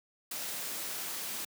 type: noise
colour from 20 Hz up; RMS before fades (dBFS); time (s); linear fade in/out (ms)
white; -38; 0.31-1.45; 5
effects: high-pass 150 Hz 12 dB/octave